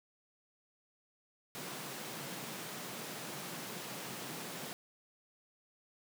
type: high-pass noise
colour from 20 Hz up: pink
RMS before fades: -44 dBFS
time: 1.55-4.73 s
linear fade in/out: 0 ms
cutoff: 130 Hz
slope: 48 dB/octave
effects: none